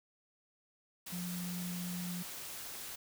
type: tone in noise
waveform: sine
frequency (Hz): 177.5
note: F3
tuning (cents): +28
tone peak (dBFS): -38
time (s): 1.12-2.23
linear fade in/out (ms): 10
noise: white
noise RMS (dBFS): -45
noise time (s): 1.06-2.96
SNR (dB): +4
effects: none